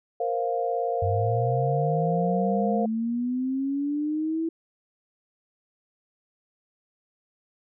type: chord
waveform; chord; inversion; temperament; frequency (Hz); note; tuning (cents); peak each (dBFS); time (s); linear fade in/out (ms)
sine; Bb suspended second; none; just; 466.2 / 524.4 / 699.2; Bb4 / C5 / F5; 0 / +4 / +2; -28 / -30 / -27; 0.2-2.86; 5
type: linear sweep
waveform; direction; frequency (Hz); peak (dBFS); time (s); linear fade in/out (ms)
sine; up; 92.5 to 330; -24; 1.02-4.49; 5
effects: none